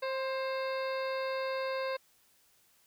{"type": "harmonic tone with a mistuned harmonic", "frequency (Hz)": 530, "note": "C5", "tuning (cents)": 22, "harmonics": [1, 2, 3, 4, 5, 7, 8, 9], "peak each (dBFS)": [-33, -39, -43, -45, -47, -50, -51, -52], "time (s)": [0.02, 1.97], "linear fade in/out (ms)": 10, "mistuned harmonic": 2, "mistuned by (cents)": -24, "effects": ["white hiss -67 dBFS RMS until 2.86 s"]}